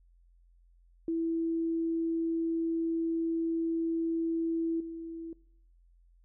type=tone with level steps; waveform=sine; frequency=329.6 Hz; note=E4; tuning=in tune; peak=-28 / -38 dBFS; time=1.08-5.33 s; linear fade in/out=2 ms; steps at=4.8 s; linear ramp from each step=5 ms; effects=noise-tail reverb RT60 0.7 s tail -23 dB re dry + added 43 Hz sine -59 dBFS peak until 6.24 s